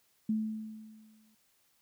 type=tone with exponential decay; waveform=sine; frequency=217.7 Hz; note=A3; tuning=18 cents flat; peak=-26 dBFS; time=0.29-1.35 s; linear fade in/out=5 ms; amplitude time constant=230 ms; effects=white hiss -71 dBFS RMS until 1.81 s

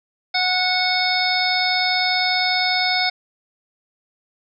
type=harmonic tone; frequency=735 Hz; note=F#5; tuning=12 cents flat; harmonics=1 / 2 / 3 / 5 / 6 / 7; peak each=-23 / -27 / -22 / -25 / -26 / -24 dBFS; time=0.34-3.1 s; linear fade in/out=10 ms; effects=none

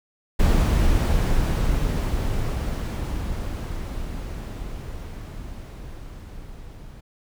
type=noise with level ramp; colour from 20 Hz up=brown; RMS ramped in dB=-17 to -41 dBFS; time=0.39-7.01 s; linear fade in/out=10 ms; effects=none

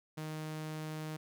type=tone; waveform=sawtooth; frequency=155.56 Hz; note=D#3; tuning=in tune; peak=-35 dBFS; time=0.17-1.17 s; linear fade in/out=10 ms; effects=none

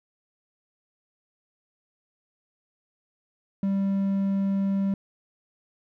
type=tone; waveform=triangle; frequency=196 Hz; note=G3; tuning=in tune; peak=-20 dBFS; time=3.63-4.94 s; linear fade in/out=2 ms; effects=none

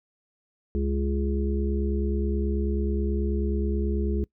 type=harmonic tone; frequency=69.3 Hz; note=C#2; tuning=in tune; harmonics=1 / 3 / 5 / 6; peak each=-25 / -30 / -32 / -33 dBFS; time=0.75-4.24 s; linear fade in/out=0 ms; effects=noise-tail reverb RT60 0.1 s tail -23 dB re dry

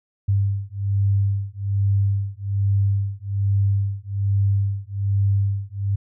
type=beating tone pair; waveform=sine; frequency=98.8 / 100 Hz; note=G2 / G2; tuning=+14 / +35 cents; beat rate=1.2 Hz; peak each=-21 dBFS; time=0.28-5.96 s; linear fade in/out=10 ms; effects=none

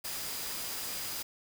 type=tone in noise; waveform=sine; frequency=4900 Hz; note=D#8; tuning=27 cents flat; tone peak=-46 dBFS; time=0.04-1.23 s; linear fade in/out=10 ms; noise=white; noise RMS=-38 dBFS; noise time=0.04-1.23 s; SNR=-11 dB; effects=none

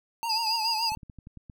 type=tone with vibrato; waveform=square; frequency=894 Hz; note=A5; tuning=27 cents sharp; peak=-29 dBFS; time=0.23-0.95 s; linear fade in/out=0 ms; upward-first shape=triangle; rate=7 Hz; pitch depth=90 cents each way
type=tone with tremolo; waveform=sine; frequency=4864 Hz; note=D#8; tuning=40 cents flat; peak=-25 dBFS; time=0.29-0.9 s; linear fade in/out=10 ms; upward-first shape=square; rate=5.6 Hz; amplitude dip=45%
type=clicks; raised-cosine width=5 ms; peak=-32 dBFS; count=8; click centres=0.92 / 0.973 / 1.032 / 1.098 / 1.187 / 1.271 / 1.373 / 1.498 s
effects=none

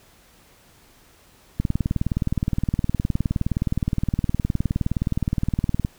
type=click train; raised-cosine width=5 ms; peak=-9 dBFS; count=83; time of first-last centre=1.6-5.849 s; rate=19.3 Hz; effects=pink hiss -54 dBFS RMS until 5.98 s

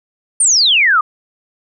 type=exponential sweep; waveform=sine; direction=down; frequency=9397 to 1173 Hz; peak=-8 dBFS; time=0.4-1.01 s; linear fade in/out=5 ms; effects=none

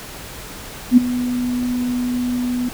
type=tone with ADSR envelope; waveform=sine; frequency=246.9 Hz; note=B3; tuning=in tune; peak=-3 dBFS; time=0.91-2.69 s; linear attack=62 ms; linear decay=14 ms; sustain=-15 dB; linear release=6 ms; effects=pink hiss -34 dBFS RMS until 2.73 s

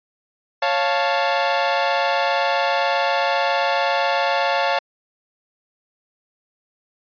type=chord; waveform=sawtooth; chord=Db augmented; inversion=none; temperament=equal; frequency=554.4 / 698.5 / 880 Hz; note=Db5 / F5 / A5; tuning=0 / 0 / 0 cents; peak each=-18 dBFS; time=0.62-4.79 s; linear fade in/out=5 ms; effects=resampled to 11025 Hz

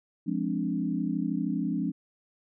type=chord; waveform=sine; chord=D half-diminished seventh; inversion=first; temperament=equal; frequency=174.61 / 207.7 / 261.6 / 293.7 Hz; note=F3 / Ab3 / C4 / D4; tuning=0 / 0 / 0 / 0 cents; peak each=-32 dBFS; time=0.26-1.92 s; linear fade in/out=20 ms; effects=none

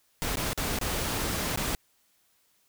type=noise with dropouts; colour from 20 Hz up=pink; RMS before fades=-30 dBFS; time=0.22-1.75 s; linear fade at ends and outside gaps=0 ms; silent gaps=0.356-0.371 / 0.532-0.576 / 0.788-0.813 / 1.56-1.574 s; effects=white hiss -68 dBFS RMS until 2.68 s

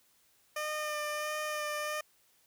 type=tone with vibrato; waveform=15% pulse; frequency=604 Hz; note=D5; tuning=48 cents sharp; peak=-27 dBFS; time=0.56-2.01 s; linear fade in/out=5 ms; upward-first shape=sine; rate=1.5 Hz; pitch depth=17 cents each way; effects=white hiss -68 dBFS RMS until 2.46 s

